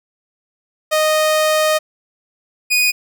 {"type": "tone pair in turn", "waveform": "sawtooth", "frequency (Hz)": [620, 2474], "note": ["D#5", "D#7"], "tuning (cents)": [-6, -10], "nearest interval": "2 octaves", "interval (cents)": 2396, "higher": "second", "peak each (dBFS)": -9, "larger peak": "neither", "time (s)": [[0.91, 1.79], [2.7, 2.92]], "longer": "first", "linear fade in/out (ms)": 20, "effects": []}